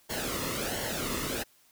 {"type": "noise with flanger", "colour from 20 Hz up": "pink", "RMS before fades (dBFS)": -33, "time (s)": [0.09, 1.44], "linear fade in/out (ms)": 20, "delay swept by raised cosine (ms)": [0.8, 1.31], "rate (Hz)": 1.4, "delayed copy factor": -0.65, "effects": ["white hiss -63 dBFS RMS until 1.71 s"]}